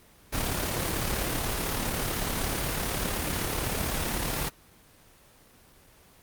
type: noise with amplitude modulation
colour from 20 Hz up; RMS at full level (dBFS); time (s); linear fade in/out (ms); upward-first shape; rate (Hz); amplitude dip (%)
pink; -27; 0.32-4.5; 20; sine; 35.9; 40
effects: pink hiss -56 dBFS RMS until 6.22 s + Opus 24 kbps